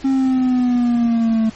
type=exponential sweep; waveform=triangle; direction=down; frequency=270.1 to 220 Hz; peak=-11 dBFS; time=0.04-1.5 s; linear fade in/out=10 ms; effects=pink hiss -40 dBFS RMS until 1.55 s + MP3 32 kbps